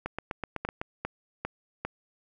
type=two click trains; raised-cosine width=0.5 ms; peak=-16 / -17 dBFS; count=4 / 7; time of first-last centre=0.65-1.85 / 0.06-0.815 s; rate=2.5 / 7.95 Hz; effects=none